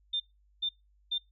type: tone bursts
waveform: sine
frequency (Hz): 3599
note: A7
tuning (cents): +38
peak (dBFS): -28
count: 3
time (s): 0.13-1.183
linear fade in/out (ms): 10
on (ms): 71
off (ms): 420
effects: noise-tail reverb RT60 0.2 s tail -20 dB re dry + added 50 Hz sine -63 dBFS peak until 1.31 s